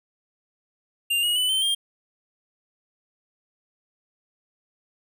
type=tone with pitch steps; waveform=square; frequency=2794 / 2891 / 2991 / 3095 / 3202 Hz; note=F7 / F#7 / F#7 / G7 / G7; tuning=0 / -41 / +18 / -23 / +36 cents; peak=-21 dBFS; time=1.1-1.75 s; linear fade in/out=10 ms; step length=130 ms; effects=none